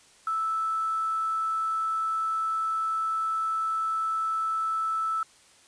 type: tone with quantisation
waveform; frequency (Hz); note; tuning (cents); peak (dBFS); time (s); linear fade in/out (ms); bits
sine; 1315; E6; -5; -25; 0.27-5.23; 2; 8
effects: white hiss -57 dBFS RMS until 5.67 s + resampled to 22050 Hz